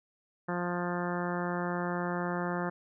harmonic tone, 176.1 Hz, F3, 15 cents sharp, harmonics 1 / 2 / 3 / 4 / 5 / 6 / 7 / 8 / 9 / 10, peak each -34 / -37 / -39 / -40 / -41 / -42 / -42 / -43 / -44 / -44 dBFS, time 0.48-2.7 s, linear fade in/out 10 ms, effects none

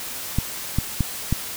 clicks, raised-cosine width 5 ms, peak -7 dBFS, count 4, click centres 0.386 / 0.786 / 1.007 / 1.326 s, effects white hiss -32 dBFS RMS until 1.56 s

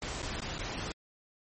pink noise with dropouts, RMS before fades -37 dBFS, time 0.02-0.92 s, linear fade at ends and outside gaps 2 ms, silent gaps 0.22-0.227 / 0.405-0.418 / 0.583-0.589 s, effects MP3 32 kbps

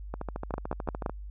two click trains, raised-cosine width 1 ms, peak -20 / -15 dBFS, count 14 / 4, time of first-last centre 0.14-1.096 / 0.54-1.062 s, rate 13.6 / 5.75 Hz, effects added 50 Hz sine -38 dBFS peak until 1.3 s

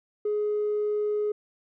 triangle tone with tanh clipping, 419.2 Hz, G#4, 16 cents sharp, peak -24 dBFS, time 0.25-1.32 s, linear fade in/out 5 ms, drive 5 dB, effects none

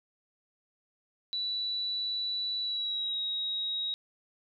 sine tone with pitch glide, 3951 to 3801 Hz, B7 to A#7, 0 to +33 cents, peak -30 dBFS, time 1.33-3.94 s, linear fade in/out 0 ms, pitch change -67 cents, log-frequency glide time 2.61-3.2 s, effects none

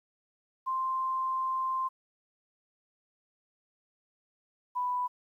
sine tone pair in turn, 1046.5 / 991 Hz, C6 / B5, 0 / +6 cents, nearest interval minor second, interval 94 cents, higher first, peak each -28 dBFS, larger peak neither, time 0.66-1.89 / 4.75-5.08 s, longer first, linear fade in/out 20 ms, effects 11-bit

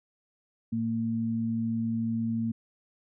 sine tone pair together, 113.9 / 227.8 Hz, A#2 / A#3, -40 / -40 cents, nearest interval octave, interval 1200 cents, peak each -34 / -27 dBFS, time 0.72-2.52 s, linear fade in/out 10 ms, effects none

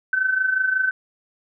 sine tone with amplitude modulation, 1526 Hz, G6, 47 cents flat, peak -15 dBFS, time 0.13-0.91 s, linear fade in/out 2 ms, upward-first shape sine, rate 25.5 Hz, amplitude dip 65%, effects none

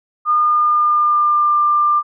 sine tone with pitch glide, 1216 to 1191.7 Hz, D#6 to D6, -40 to +25 cents, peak -11 dBFS, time 0.25-2.03 s, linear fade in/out 50 ms, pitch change -35 cents, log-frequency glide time 0.36-1.59 s, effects none

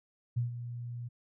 sine tone with ADSR envelope, 120 Hz, B2, 49 cents flat, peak -26 dBFS, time 0.36-1.09 s, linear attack 15 ms, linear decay 130 ms, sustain -11 dB, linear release 18 ms, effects none

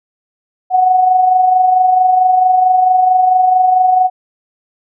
sine tone with amplitude modulation, 740 Hz, F#5, in tune, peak -5 dBFS, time 0.7-4.1 s, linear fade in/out 50 ms, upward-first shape sine, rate 24.5 Hz, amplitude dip 45%, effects none

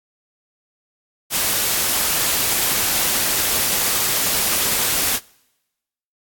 white noise, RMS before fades -19 dBFS, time 1.3-5.2 s, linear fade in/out 50 ms, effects noise-tail reverb RT60 1.0 s tail -26 dB re dry + AAC 64 kbps

